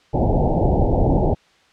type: low-pass noise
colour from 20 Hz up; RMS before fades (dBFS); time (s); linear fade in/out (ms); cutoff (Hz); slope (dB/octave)
pink; -17; 0.13-1.35; 20; 870; 96
effects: white hiss -55 dBFS RMS until 1.72 s + low-pass 4000 Hz 12 dB/octave